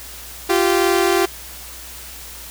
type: tone pair together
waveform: sawtooth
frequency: 346.3 / 388.7 Hz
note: F4 / G4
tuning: -15 / -15 cents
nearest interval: major second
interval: 200 cents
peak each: -13 dBFS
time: 0.49-1.26 s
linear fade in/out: 10 ms
effects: added 60 Hz sine -41 dBFS peak until 2.5 s + white hiss -36 dBFS RMS until 2.5 s